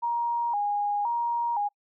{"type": "tone with vibrato", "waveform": "sine", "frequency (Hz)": 880, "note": "A5", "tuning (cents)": 0, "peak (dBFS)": -24, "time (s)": [0.02, 1.69], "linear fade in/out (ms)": 20, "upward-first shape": "square", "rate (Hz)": 0.97, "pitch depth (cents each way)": 120, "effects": ["noise-tail reverb RT60 0.1 s tail -26 dB re dry"]}